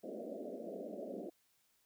white band-pass noise, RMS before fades -45 dBFS, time 0.03-1.3 s, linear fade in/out 10 ms, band 190 to 660 Hz, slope 96 dB/octave, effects white hiss -75 dBFS RMS until 1.85 s

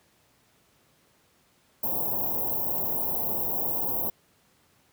white band-stop noise, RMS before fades -28 dBFS, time 1.83-4.1 s, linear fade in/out 5 ms, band 950 to 13000 Hz, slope 48 dB/octave, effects pink hiss -64 dBFS RMS until 4.92 s + high-pass 80 Hz 12 dB/octave

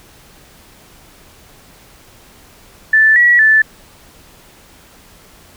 sine tone with pitch steps, 1758 / 1929 / 1753 Hz, A6 / B6 / A6, -2 / -41 / -7 cents, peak -6 dBFS, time 2.93-3.62 s, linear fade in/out 5 ms, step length 230 ms, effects pink hiss -44 dBFS RMS until 5.56 s

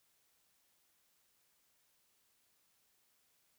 silence, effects white hiss -75 dBFS RMS until 3.58 s

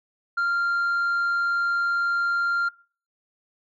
sine tone, 1391 Hz, F6, 7 cents flat, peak -18 dBFS, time 0.37-2.69 s, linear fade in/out 10 ms, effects noise-tail reverb RT60 0.4 s tail -22 dB re dry + tanh soft clip ceiling -20 dBFS

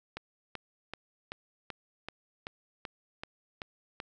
click train, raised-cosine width 0.3 ms, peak -22 dBFS, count 11, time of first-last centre 0.17-4.001 s, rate 2.61 Hz, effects none

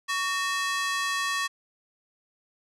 sawtooth ring-modulated tone, 1480 Hz, F#6, in tune, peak -19 dBFS, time 0.08-1.48 s, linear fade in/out 20 ms, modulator 356 Hz, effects low-pass 9000 Hz 12 dB/octave

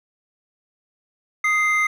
triangle tone pair together, 1244.5 / 2087 Hz, D#6 / C7, 0 / -5 cents, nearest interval major sixth, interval 895 cents, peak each -21 / -16 dBFS, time 1.44-1.87 s, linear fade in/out 5 ms, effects none

